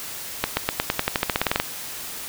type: accelerating click train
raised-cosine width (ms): 0.3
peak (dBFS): -3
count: 16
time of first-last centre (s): 0.44-1.6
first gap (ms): 130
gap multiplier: 0.92
effects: white hiss -34 dBFS RMS until 2.28 s